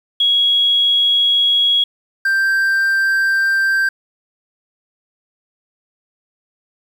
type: tone pair in turn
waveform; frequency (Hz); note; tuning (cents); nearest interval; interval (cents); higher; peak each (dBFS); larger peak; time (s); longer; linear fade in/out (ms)
sine / triangle; 3322 / 1574.6; G#7 / G6; 0 / +7; octave + minor second; 1293; first; -11; neither; 0.2-1.84 / 2.25-3.89; neither; 5
effects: 7-bit